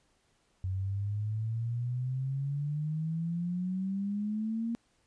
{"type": "exponential sweep", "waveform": "sine", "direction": "up", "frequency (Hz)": [92.5, 233.8], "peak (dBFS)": -30, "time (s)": [0.64, 4.75], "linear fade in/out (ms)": 0, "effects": ["pink hiss -71 dBFS RMS until 5.06 s", "resampled to 22050 Hz"]}